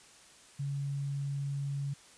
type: tone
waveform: sine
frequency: 140.3 Hz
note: C#3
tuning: 21 cents sharp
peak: -32 dBFS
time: 0.59-1.94 s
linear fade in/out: 10 ms
effects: white hiss -57 dBFS RMS until 2.17 s + resampled to 22050 Hz